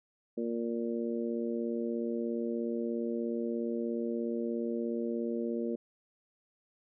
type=harmonic tone; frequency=116.9 Hz; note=A#2; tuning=5 cents sharp; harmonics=2 / 3 / 4 / 5; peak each=-34 / -36 / -37 / -43 dBFS; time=0.37-5.76 s; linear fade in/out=10 ms; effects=none